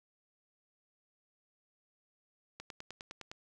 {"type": "click train", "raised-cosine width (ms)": 0.2, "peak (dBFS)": -27, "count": 8, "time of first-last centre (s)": [2.6, 3.315], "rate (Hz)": 9.79, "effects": []}